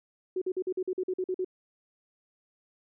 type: tone bursts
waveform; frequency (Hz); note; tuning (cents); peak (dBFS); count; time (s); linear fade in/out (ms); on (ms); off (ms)
sine; 370; F#4; 0; -27; 11; 0.36-1.447; 5; 57; 46
effects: none